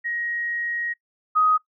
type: tone pair in turn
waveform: sine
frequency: 1887 / 1254.2 Hz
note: A#6 / D#6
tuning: +21 / +13 cents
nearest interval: perfect fifth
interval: 708 cents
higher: first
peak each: -25 / -15 dBFS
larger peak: second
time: 0.04-0.94 / 1.35-1.58 s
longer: first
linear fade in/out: 20 ms
effects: noise-tail reverb RT60 0.1 s tail -19 dB re dry